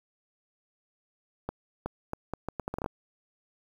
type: accelerating click train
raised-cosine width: 1 ms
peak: -18 dBFS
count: 12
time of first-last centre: 1.49-2.861 s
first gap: 370 ms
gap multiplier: 0.74
effects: 8-bit